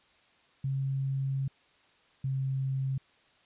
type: tone pair in turn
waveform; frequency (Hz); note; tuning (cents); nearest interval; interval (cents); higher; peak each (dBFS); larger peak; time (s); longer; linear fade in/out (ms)
sine; 135.4 / 133.84; C#3 / C3; -40 / +40; unison; 20; first; -28; neither; 0.64-1.48 / 2.24-2.98; first; 5
effects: white hiss -64 dBFS RMS until 3.45 s + resampled to 8000 Hz